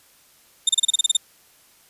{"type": "tone bursts", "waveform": "25% pulse", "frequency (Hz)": 3634, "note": "A#7", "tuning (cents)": -45, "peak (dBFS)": -10, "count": 10, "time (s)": [0.67, 1.169], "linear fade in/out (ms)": 5, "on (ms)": 22, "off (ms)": 31, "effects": ["white hiss -55 dBFS RMS until 1.89 s", "resampled to 32000 Hz"]}